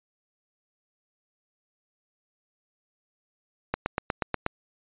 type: click train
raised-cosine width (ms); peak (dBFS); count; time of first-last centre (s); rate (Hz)
0.5; -10; 7; 3.74-4.464; 8.29
effects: resampled to 8000 Hz

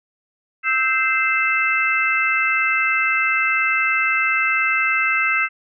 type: tone cluster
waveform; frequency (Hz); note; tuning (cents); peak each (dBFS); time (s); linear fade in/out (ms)
sine; 1307 / 1566 / 2077 / 2640; E6 / G6 / C7 / E7; -15 / -2 / -13 / +2; -23 / -23 / -20 / -21; 0.63-5.49; 50
effects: none

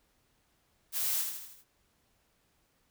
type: noise with echo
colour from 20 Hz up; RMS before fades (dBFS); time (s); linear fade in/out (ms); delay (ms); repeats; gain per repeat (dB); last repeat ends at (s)
blue; -32; 0.92-1.25; 50; 79; 5; -5; 1.645
effects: pink hiss -72 dBFS RMS until 2.9 s

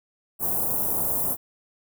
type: band-stop noise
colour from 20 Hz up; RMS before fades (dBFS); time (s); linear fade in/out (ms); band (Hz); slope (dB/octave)
white; -25; 0.39-1.37; 50; 910 to 11000; 24
effects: none

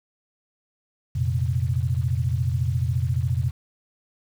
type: chord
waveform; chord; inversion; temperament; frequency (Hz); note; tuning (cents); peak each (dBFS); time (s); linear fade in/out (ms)
sine; F suspended fourth; none; equal; 87.31 / 116.54 / 130.81; F2 / Bb2 / C3; 0 / 0 / 0; -25; 1.15-3.51; 10
effects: 8-bit

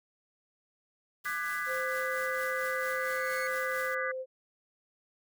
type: noise with tremolo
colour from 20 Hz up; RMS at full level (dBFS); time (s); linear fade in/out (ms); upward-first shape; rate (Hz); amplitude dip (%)
white; -45; 1.24-3.95; 10; triangle; 4.4; 50
type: chord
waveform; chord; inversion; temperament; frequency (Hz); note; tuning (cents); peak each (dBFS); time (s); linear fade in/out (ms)
sine; G# half-diminished seventh; second; just; 1196.1 / 1495.1 / 1661.2 / 1993.5; D6 / F#6 / G#6 / B6; +31 / +18 / 0 / +16; -37; 1.25-4.12; 10
type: tone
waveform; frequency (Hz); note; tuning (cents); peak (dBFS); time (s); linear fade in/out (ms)
sine; 519; C5; -14; -34; 1.66-4.26; 50
type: tone with exponential growth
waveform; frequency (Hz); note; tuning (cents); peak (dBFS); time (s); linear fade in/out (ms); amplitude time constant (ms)
sawtooth; 2185; C#7; -26; -36; 2.22-3.47; 0; 270
effects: none

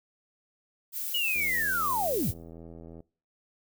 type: noise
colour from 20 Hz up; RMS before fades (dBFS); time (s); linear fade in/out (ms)
violet; -34; 0.92-2.34; 50
type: linear sweep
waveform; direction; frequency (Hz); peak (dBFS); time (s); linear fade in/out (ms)
sine; down; 2960 to 69.1; -26; 1.14-2.31; 5
type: click train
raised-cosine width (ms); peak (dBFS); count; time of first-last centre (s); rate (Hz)
2; -33; 137; 1.36-3.004; 82.7
effects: noise-tail reverb RT60 0.4 s tail -22 dB re dry

